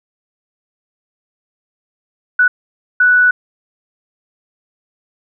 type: tone bursts at uneven times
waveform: sine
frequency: 1480 Hz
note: F#6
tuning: in tune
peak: -7 dBFS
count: 2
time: 2.39-2.48 / 3-3.31 s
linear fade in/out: 5 ms
effects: none